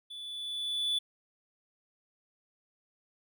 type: tone with level ramp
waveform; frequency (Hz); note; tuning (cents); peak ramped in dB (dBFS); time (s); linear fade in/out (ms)
triangle; 3465; A7; -27; -40 to -25; 0.1-0.99; 10
effects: none